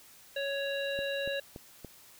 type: harmonic tone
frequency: 556 Hz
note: C#5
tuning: 5 cents sharp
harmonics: 1 / 3 / 5 / 7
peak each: -33 / -38 / -40 / -41 dBFS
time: 0.36-1.4 s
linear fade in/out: 5 ms
type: click train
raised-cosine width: 2 ms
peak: -29 dBFS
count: 4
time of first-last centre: 0.99-1.847 s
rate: 3.5 Hz
effects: white hiss -56 dBFS RMS until 2.19 s